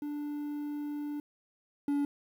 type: tone pair in turn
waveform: triangle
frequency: 293.7 / 286.2 Hz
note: D4 / D4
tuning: 0 / -45 cents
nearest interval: unison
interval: 45 cents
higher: first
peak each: -32 / -25 dBFS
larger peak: second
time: 0.02-1.2 / 1.88-2.05 s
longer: first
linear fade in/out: 2 ms
effects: 10-bit